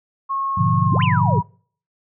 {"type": "tone with pitch glide", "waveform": "sine", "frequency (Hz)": [1089, 964.6], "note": ["C#6", "B5"], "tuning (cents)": [-31, -41], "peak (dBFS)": -20, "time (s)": [0.29, 1.43], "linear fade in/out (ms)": 20, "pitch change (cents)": -210, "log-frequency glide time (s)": [0.84, 1.22]}
{"type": "chord", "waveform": "sine", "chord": "G# diminished seventh", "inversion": "none", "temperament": "equal", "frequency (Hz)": [103.83, 123.47, 146.83, 174.61], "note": ["G#2", "B2", "D3", "F3"], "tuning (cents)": [0, 0, 0, 0], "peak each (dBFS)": -21, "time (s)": [0.57, 1.41], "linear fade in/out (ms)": 10}
{"type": "exponential two-way sweep", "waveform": "sine", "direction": "up then down", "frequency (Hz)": [164.81, 3113, 375.2], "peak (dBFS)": -23, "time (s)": [0.91, 1.39], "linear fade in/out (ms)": 10, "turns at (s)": 1.03}
{"effects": ["noise-tail reverb RT60 0.5 s tail -26 dB re dry"]}